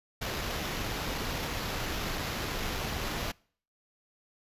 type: noise with sample-and-hold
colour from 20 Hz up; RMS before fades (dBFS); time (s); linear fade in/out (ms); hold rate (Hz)
pink; -34; 0.21-3.32; 10; 8820
effects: noise-tail reverb RT60 0.5 s tail -25 dB re dry + resampled to 32000 Hz